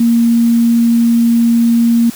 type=tone; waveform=sine; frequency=233.1 Hz; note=A#3; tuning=in tune; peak=-7 dBFS; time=0-2.1 s; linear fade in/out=5 ms; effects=white hiss -32 dBFS RMS until 2.15 s